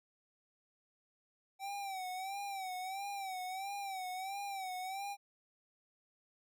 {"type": "tone with vibrato", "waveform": "square", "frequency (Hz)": 769, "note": "G5", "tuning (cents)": -33, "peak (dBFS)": -40, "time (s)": [1.59, 5.17], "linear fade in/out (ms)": 50, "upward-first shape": "sine", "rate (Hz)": 1.5, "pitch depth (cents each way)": 84, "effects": []}